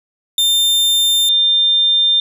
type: tone pair in turn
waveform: 40% pulse / sine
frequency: 3600 / 3600 Hz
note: A7 / A7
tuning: +39 / +39 cents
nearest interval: unison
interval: 0 cents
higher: neither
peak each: -10 dBFS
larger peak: neither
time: 0.38-1.29 / 1.29-2.2 s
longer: neither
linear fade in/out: 2 ms
effects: none